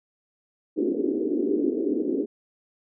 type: band-pass noise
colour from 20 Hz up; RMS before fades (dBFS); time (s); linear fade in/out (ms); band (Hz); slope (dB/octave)
white; -25; 0.76-2.26; 20; 250 to 410; 48
effects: none